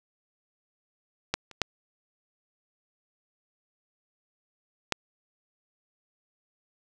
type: clicks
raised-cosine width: 0.2 ms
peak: -8 / -28 / -6 / -7 dBFS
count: 4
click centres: 1.34 / 1.513 / 1.617 / 4.923 s
effects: none